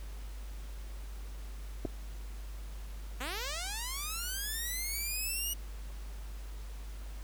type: clicks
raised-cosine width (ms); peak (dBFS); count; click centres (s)
2; -22; 2; 1.851 / 1.854
type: linear sweep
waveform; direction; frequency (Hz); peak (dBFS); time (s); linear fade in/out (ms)
5% pulse; up; 233.1 to 2925; -25; 3.2-5.54; 10
effects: added 50 Hz sine -40 dBFS peak until 7.23 s + pink hiss -55 dBFS RMS until 7.23 s